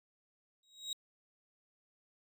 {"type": "tone with exponential growth", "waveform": "35% pulse", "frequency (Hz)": 3807, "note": "A#7", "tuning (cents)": 36, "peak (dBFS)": -32, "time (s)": [0.63, 0.93], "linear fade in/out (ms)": 2, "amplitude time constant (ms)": 65, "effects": ["resampled to 32000 Hz"]}